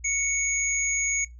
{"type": "tone pair together", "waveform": "sine", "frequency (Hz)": [2223, 6675], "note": ["C#7", "G#8"], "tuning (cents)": [4, 8], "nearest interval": "octave + perfect fifth", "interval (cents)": 1904, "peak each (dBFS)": [-27, -26], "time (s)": [0.04, 1.25], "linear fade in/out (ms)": 10, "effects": ["noise-tail reverb RT60 0.2 s tail -21 dB re dry", "added 60 Hz sine -42 dBFS peak until 1.39 s"]}